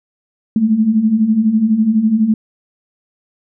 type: beating tone pair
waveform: sine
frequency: 209.9 / 221.9 Hz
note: G#3 / A3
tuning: +19 / +15 cents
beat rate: 12 Hz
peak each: -17 / -11 dBFS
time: 0.56-2.34 s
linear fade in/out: 2 ms
effects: none